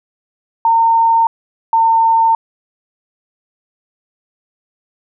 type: tone pair in turn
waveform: sine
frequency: 913 / 906.2 Hz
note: A#5 / A#5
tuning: -36 / -49 cents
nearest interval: unison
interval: 13 cents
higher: first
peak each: -8 dBFS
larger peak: neither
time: 0.65-1.27 / 1.73-2.35 s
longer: neither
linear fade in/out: 2 ms
effects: none